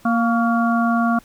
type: harmonic tone with a mistuned harmonic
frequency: 233.1 Hz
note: A#3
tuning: in tune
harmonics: 1 / 3 / 5 / 6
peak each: -17 / -22 / -24 / -25 dBFS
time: 0.05-1.19 s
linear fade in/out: 5 ms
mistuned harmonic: 5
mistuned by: -49 cents
effects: pink hiss -51 dBFS RMS until 1.24 s